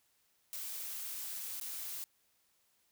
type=noise with dropouts; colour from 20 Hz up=blue; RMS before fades=-42 dBFS; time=0.53-2.04 s; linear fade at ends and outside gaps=0 ms; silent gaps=1.599-1.612 s; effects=white hiss -74 dBFS RMS until 2.91 s